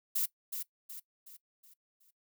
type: noise with echo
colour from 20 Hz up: violet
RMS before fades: -31 dBFS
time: 0.15-0.26 s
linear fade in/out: 10 ms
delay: 370 ms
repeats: 5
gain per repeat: -7 dB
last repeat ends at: 2.11 s
effects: noise-tail reverb RT60 0.1 s tail -19 dB re dry